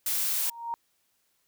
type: noise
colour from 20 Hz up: blue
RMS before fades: -28 dBFS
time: 0.06-0.5 s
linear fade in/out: 5 ms
type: tone with exponential growth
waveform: sine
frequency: 932.3 Hz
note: A#5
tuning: in tune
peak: -27 dBFS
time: 0.23-0.74 s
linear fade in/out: 0 ms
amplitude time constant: 110 ms
effects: white hiss -72 dBFS RMS until 1.47 s